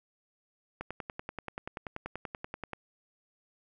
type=click train; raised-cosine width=0.5 ms; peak=-22 dBFS; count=21; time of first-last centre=0.81-2.733 s; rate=10.4 Hz; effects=none